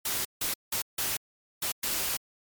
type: noise bursts at uneven times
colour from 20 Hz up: white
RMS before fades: -30 dBFS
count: 6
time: 0.05-0.25 / 0.41-0.54 / 0.72-0.82 / 0.98-1.17 / 1.62-1.72 / 1.83-2.17 s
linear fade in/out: 5 ms
effects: MP3 96 kbps